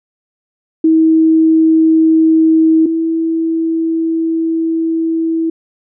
sine tone pair in turn, 320.6 / 326.4 Hz, E4 / E4, -48 / -17 cents, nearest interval unison, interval 31 cents, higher second, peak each -6 / -12 dBFS, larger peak first, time 0.84-2.86 / 2.86-5.5 s, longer second, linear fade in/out 5 ms, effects none

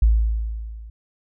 sine tone with level ramp, 55 Hz, A1, in tune, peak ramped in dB -10 to -36 dBFS, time 0.02-0.9 s, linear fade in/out 5 ms, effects none

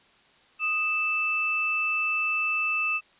sine tone pair together, 1246 / 2640 Hz, D#6 / E7, +2 / +2 cents, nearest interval octave + minor second, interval 1300 cents, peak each -32 / -24 dBFS, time 0.59-3.01 s, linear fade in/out 50 ms, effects white hiss -59 dBFS RMS until 3.19 s + resampled to 8000 Hz

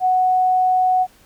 sine tone, 740 Hz, F#5, in tune, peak -13 dBFS, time 0-1.07 s, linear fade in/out 50 ms, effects pink hiss -52 dBFS RMS until 1.25 s

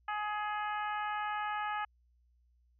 harmonic tone, 420 Hz, G#4, 19 cents sharp, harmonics 2 / 3 / 4 / 5 / 6 / 7, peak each -36 / -38 / -41 / -48 / -49 / -51 dBFS, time 0.08-1.85 s, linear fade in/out 5 ms, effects added 60 Hz sine -66 dBFS peak until 2.79 s

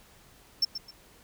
triangle tone with echo, 5390 Hz, E8, 38 cents sharp, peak -20 dBFS, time 0.62-0.65 s, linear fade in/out 5 ms, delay 130 ms, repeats 2, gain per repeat -11 dB, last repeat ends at 0.91 s, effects pink hiss -57 dBFS RMS until 1.23 s

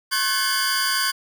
sawtooth tone cluster, 1083 / 1512 / 1655 / 1726 / 4764 Hz, C#6 / F#6 / G#6 / A6 / D8, -41 / +37 / -6 / -34 / +24 cents, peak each -23 / -21 / -30 / -27 / -21 dBFS, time 0.11-1.12 s, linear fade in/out 20 ms, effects none

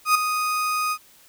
35% pulse tone with ADSR envelope, 1244.5 Hz, D#6, in tune, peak -11 dBFS, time 0.05-0.98 s, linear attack 100 ms, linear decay 6 ms, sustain -9 dB, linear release 63 ms, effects white hiss -53 dBFS RMS until 1.28 s

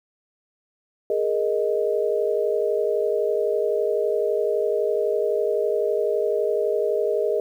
sine chord, Ab suspended second, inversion none, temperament just, 415.3 / 467.2 / 623 Hz, Ab4 / Bb4 / Eb5, 0 / +4 / +2 cents, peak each -23 / -24 / -25 dBFS, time 1.1-7.4 s, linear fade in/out 2 ms, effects 9-bit

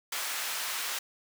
pink high-pass noise, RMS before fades -34 dBFS, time 0.12-0.99 s, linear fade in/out 5 ms, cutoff 1200 Hz, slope 12 dB/octave, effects none

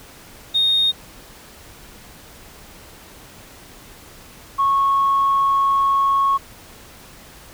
sine tone pair in turn, 3700 / 1100 Hz, A#7 / C#6, -14 / -14 cents, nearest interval octave + major sixth, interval 2100 cents, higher first, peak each -13 dBFS, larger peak neither, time 0.54-0.92 / 4.58-6.38 s, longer second, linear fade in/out 20 ms, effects tanh soft clip ceiling -10 dBFS + pink hiss -43 dBFS RMS until 7.53 s

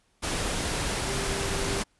sine tone in noise, 394.2 Hz, G4, 10 cents sharp, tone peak -35 dBFS, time 1.06-1.83 s, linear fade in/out 20 ms, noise pink, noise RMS -29 dBFS, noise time 0.22-1.84 s, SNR -9 dB, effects pink hiss -68 dBFS RMS until 1.99 s + resampled to 24000 Hz

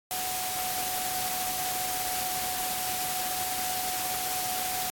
sine tone in noise, 740 Hz, F#5, in tune, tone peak -34 dBFS, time 0.11-4.9 s, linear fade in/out 0 ms, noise white, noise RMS -32 dBFS, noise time 0.11-4.9 s, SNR -5 dB, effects AAC 64 kbps

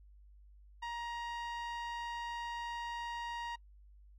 sawtooth tone with low-pass filter, 943 Hz, A#5, 20 cents sharp, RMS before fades -41 dBFS, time 0.82-3.56 s, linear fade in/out 10 ms, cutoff 3800 Hz, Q 0.56, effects noise-tail reverb RT60 0.1 s tail -26 dB re dry + added 50 Hz sine -56 dBFS peak until 4.18 s

